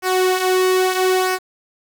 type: tone with flanger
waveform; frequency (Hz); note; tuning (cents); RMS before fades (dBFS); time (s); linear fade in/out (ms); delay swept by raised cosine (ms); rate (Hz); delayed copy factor
sawtooth; 371.2; F#4; +6; -17; 0.02-1.39; 50; 0.27 to 4.17; 0.77; -0.55
effects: 7-bit